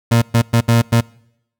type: tone bursts at uneven times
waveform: 30% pulse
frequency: 116.54 Hz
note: A#2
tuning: in tune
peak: -7 dBFS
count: 5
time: 0.11-0.22 / 0.34-0.42 / 0.53-0.61 / 0.68-0.82 / 0.92-1.01 s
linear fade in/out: 10 ms
effects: noise-tail reverb RT60 0.8 s tail -25 dB re dry